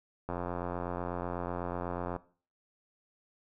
click train, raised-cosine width 1 ms, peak -21 dBFS, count 166, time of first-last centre 0.29-2.163 s, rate 88.1 Hz, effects noise-tail reverb RT60 0.4 s tail -18 dB re dry

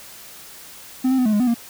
triangle tone with pitch steps, 257.6 / 262.9 / 252.2 / 214.8 / 207.2 / 250.1 / 234.4 Hz, C4 / C4 / B3 / A3 / G#3 / B3 / A#3, -27 / +8 / +36 / -41 / -4 / +22 / +10 cents, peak -13 dBFS, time 1.04-1.544 s, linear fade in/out 10 ms, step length 72 ms, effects white hiss -41 dBFS RMS until 1.69 s

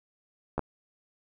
clicks, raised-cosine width 1 ms, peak -15 dBFS, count 2, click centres 0.58 / 0.593 s, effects none

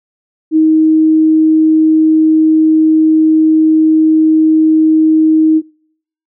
sine tone, 315.1 Hz, D#4, 22 cents sharp, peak -5 dBFS, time 0.51-5.62 s, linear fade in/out 50 ms, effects noise-tail reverb RT60 0.7 s tail -26 dB re dry

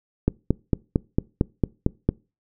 click train, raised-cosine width 3 ms, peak -5 dBFS, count 9, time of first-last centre 0.28-2.09 s, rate 4.42 Hz, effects noise-tail reverb RT60 0.3 s tail -24 dB re dry

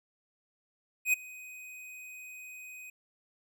square tone with ADSR envelope, 2504 Hz, D#7, 10 cents sharp, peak -22 dBFS, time 1.05-2.9 s, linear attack 83 ms, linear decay 11 ms, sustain -23 dB, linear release 4 ms, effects none

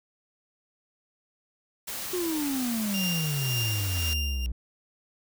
white noise, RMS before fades -35 dBFS, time 1.87-4.14 s, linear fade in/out 10 ms
triangle exponential sweep, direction down, 369.3 to 58.27 Hz, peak -25 dBFS, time 2.13-4.52 s, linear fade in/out 5 ms
30% pulse tone with tremolo, 2794 Hz, F7, in tune, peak -25 dBFS, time 2.94-4.46 s, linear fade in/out 0 ms, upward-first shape triangle, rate 1.9 Hz, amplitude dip 75%
effects none

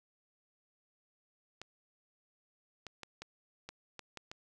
clicks, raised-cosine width 0.2 ms, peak -27 dBFS, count 8, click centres 1.616 / 2.867 / 3.033 / 3.22 / 3.69 / 3.993 / 4.173 / 4.315 s, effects none

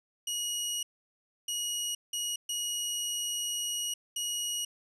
20% pulse tone bursts at uneven times, 2900 Hz, F#7, 35 cents flat, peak -26 dBFS, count 5, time 0.27-0.83 / 1.48-1.95 / 2.13-2.36 / 2.49-3.94 / 4.16-4.65 s, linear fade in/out 5 ms, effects resampled to 32000 Hz

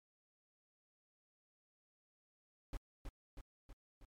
brown noise with echo, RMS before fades -41 dBFS, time 2.73-2.77 s, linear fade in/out 2 ms, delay 320 ms, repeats 4, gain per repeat -4 dB, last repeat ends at 4.05 s, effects MP3 64 kbps

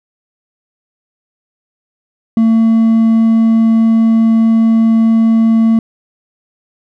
triangle tone with hard clipping, 225.4 Hz, A3, 42 cents sharp, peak -7 dBFS, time 2.37-5.79 s, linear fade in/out 2 ms, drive 5 dB, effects none

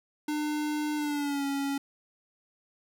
square tone with pitch glide, 300 to 278.3 Hz, D4 to C#4, +37 to +7 cents, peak -29 dBFS, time 0.28-1.78 s, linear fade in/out 5 ms, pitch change -130 cents, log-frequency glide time 0.96-1.45 s, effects none

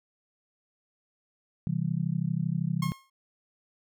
sine chord, C major, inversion none, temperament just, 130.81 / 163.52 / 196.22 Hz, C3 / E3 / G3, 0 / -14 / +2 cents, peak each -32 / -28 / -34 dBFS, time 1.67-2.92 s, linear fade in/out 0 ms
sawtooth tone with exponential decay, 1076 Hz, C6, 48 cents sharp, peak -27 dBFS, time 2.82-3.1 s, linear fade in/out 5 ms, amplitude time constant 60 ms
effects none

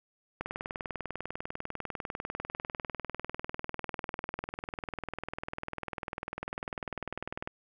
click train, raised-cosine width 0.5 ms, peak -20 dBFS, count 143, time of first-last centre 0.41-7.475 s, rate 20.1 Hz, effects none

